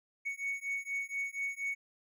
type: beating tone pair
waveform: triangle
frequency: 2222 / 2226.2 Hz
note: C#7 / C#7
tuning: +4 / +7 cents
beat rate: 4.2 Hz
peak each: -36 / -36 dBFS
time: 0.25-1.75 s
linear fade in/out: 20 ms
effects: none